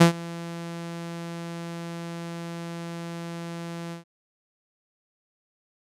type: tone with ADSR envelope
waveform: sawtooth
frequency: 169.1 Hz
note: E3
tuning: 44 cents sharp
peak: -6 dBFS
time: 0-4.04 s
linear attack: 12 ms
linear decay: 110 ms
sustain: -23 dB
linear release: 120 ms
effects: low-pass 10000 Hz 12 dB/octave